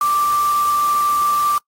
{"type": "tone in noise", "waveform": "sine", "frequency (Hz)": 1174.7, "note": "D6", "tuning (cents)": 0, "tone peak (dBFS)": -14, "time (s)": [0.01, 1.58], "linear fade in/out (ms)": 2, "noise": "white", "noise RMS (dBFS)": -31, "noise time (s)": [0.01, 1.58], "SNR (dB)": 14, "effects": ["noise-tail reverb RT60 0.1 s tail -25 dB re dry", "AAC 48 kbps"]}